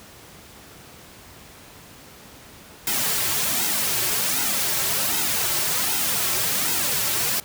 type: noise with flanger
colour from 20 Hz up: white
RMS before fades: -23 dBFS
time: 2.87-7.4 s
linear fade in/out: 2 ms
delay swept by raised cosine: 1.7 to 4.2 ms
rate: 1.3 Hz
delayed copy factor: -0.75
effects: pink hiss -45 dBFS RMS until 7.44 s + high-pass 60 Hz 12 dB/octave